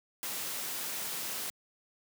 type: noise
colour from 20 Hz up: white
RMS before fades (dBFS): -37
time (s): 0.23-1.5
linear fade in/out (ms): 0
effects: high-pass 150 Hz 12 dB/octave